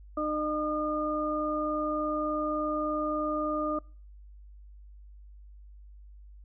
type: harmonic tone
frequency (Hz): 303.9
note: D#4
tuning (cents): -41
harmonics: 1 / 2 / 4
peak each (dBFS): -32 / -32 / -32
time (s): 0.17-3.79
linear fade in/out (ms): 5
effects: noise-tail reverb RT60 0.4 s tail -25 dB re dry + added 50 Hz sine -47 dBFS peak until 6.44 s